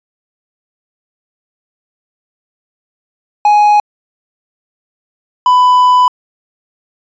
triangle tone pair in turn, 834 / 997.5 Hz, G#5 / B5, +7 / +17 cents, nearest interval minor third, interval 310 cents, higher second, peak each -3 dBFS, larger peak neither, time 3.45-3.8 / 5.46-6.08 s, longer second, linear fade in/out 2 ms, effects resampled to 16000 Hz

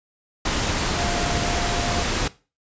sine tone in noise, 698.5 Hz, F5, in tune, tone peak -29 dBFS, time 0.97-2.03 s, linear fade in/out 5 ms, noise pink, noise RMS -23 dBFS, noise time 0.45-2.28 s, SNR -9 dB, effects noise-tail reverb RT60 0.3 s tail -18 dB re dry + resampled to 16000 Hz

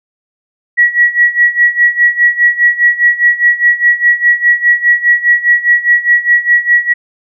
sine tone with tremolo, 1924 Hz, B6, 46 cents flat, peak -3 dBFS, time 0.77-6.94 s, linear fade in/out 20 ms, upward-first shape sine, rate 4.9 Hz, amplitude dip 85%, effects none

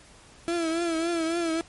35% pulse tone with vibrato, 332.8 Hz, E4, 17 cents sharp, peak -23 dBFS, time 0.48-1.61 s, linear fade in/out 0 ms, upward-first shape triangle, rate 3.6 Hz, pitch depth 76 cents each way, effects pink hiss -52 dBFS RMS until 1.68 s + MP3 48 kbps

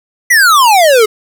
square exponential sweep, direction down, 2023 to 414.7 Hz, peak -5 dBFS, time 0.3-1.06 s, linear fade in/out 10 ms, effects none

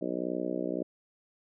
harmonic tone, 61.7 Hz, B1, 1 cent flat, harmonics 3 / 4 / 5 / 6 / 7 / 8 / 9 / 10, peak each -40 / -38 / -35 / -37 / -41 / -41 / -39 / -40 dBFS, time 0.01-0.83 s, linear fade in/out 10 ms, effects none

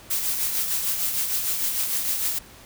blue noise with tremolo, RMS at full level -23 dBFS, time 0.1-2.39 s, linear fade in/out 10 ms, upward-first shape triangle, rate 6.6 Hz, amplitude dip 50%, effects pink hiss -47 dBFS RMS until 2.65 s

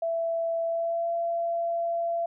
sine tone with pitch glide, 665 to 678.2 Hz, E5 to E5, +15 to +49 cents, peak -25 dBFS, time 0.02-2.26 s, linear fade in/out 5 ms, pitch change +34 cents, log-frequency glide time 0.65-1.11 s, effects none

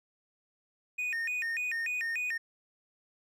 triangle tone with vibrato, 2132 Hz, C7, 32 cents sharp, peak -29 dBFS, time 0.98-2.38 s, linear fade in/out 10 ms, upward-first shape square, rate 3.4 Hz, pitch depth 260 cents each way, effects none

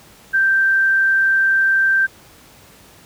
sine tone, 1568 Hz, G6, in tune, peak -12 dBFS, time 0.33-2.07 s, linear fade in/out 20 ms, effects pink hiss -46 dBFS RMS until 3.05 s + high-pass 60 Hz 12 dB/octave

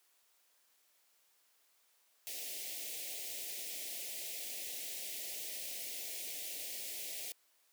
white band-stop noise, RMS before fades -43 dBFS, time 2.27-7.32 s, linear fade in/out 0 ms, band 720 to 2000 Hz, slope 48 dB/octave, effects white hiss -72 dBFS RMS until 7.72 s + high-pass 400 Hz 12 dB/octave

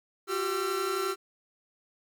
45% pulse tone cluster, 357.4 / 388.8 / 1352 Hz, F4 / G4 / E6, +40 / -14 / +43 cents, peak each -35 / -31 / -33 dBFS, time 0.27-1.16 s, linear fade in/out 50 ms, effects 11-bit

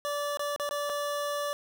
25% pulse tone with dropouts, 580 Hz, D5, 22 cents flat, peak -26 dBFS, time 0.05-1.53 s, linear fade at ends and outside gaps 0 ms, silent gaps 0.372-0.394 / 0.562-0.598 / 0.691-0.71 / 0.894-0.898 s, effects none

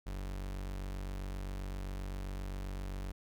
40% pulse tone, 47.61 Hz, G1, 50 cents flat, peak -37 dBFS, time 0.06-3.12 s, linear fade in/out 10 ms, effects none

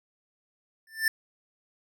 square tone with exponential growth, 1776 Hz, A6, 16 cents sharp, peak -19 dBFS, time 0.87-1.08 s, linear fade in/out 2 ms, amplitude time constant 44 ms, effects none

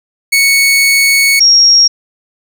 sawtooth / sine tone pair in turn, 2217 / 5586 Hz, C#7 / F8, 0 / -1 cents, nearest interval octave + major third, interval 1599 cents, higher second, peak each -3 dBFS, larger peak neither, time 0.32-1.4 / 1.4-1.88 s, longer first, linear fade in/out 10 ms, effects none

